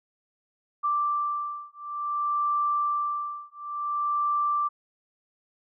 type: beating tone pair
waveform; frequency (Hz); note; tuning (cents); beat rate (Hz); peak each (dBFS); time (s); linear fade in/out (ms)
sine; 1174.7 / 1175.26; D6 / D6; 0 / +1; 0.56; -28; 0.83-4.69; 20
effects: none